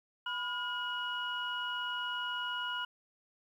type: tone cluster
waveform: sine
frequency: 990 / 1426 / 2909 Hz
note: B5 / F6 / F#7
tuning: +4 / +36 / -30 cents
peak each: -39 / -37 / -38 dBFS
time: 0.26-2.85 s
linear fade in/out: 5 ms
effects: tanh soft clip ceiling -24 dBFS + 11-bit